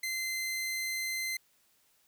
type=tone; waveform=sawtooth; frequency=2070 Hz; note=C7; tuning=19 cents flat; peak=-29 dBFS; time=0.03-1.37 s; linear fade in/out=5 ms; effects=white hiss -69 dBFS RMS until 2.07 s